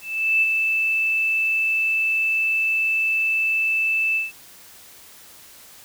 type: tone with ADSR envelope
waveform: sine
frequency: 2637 Hz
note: E7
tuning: in tune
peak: -14 dBFS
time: 0.01-4.32 s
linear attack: 410 ms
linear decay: 30 ms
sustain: -4 dB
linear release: 160 ms
effects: white hiss -46 dBFS RMS until 5.84 s